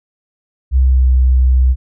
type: tone with pitch glide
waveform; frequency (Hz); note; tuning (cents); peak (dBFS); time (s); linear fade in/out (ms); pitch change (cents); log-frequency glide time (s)
sine; 64.9 to 63.82; C2 to C2; -13 to -43; -7; 0.71-1.76; 50; -30; 0.86-1.04
effects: none